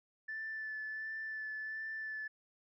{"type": "tone with vibrato", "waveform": "sine", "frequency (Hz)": 1753, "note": "A6", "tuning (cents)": -7, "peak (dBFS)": -38, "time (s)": [0.28, 2.28], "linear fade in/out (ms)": 10, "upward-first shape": "sine", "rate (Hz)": 1.4, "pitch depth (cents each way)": 16, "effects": ["tanh soft clip ceiling -34 dBFS"]}